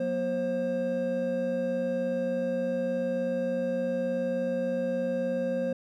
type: tone cluster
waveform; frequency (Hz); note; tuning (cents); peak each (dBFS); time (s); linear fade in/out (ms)
triangle; 183.7 / 240.3 / 532; F#3 / B3 / C5; -12 / -47 / +29; -34 / -31 / -26; 0-5.73; 5
effects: none